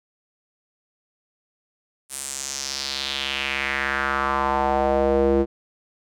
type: tone with band-pass filter sweep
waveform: square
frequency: 68.3 Hz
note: C#2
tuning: 25 cents flat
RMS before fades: -23 dBFS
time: 2.09-5.46 s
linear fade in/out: 50 ms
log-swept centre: 9700 to 380 Hz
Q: 3
effects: none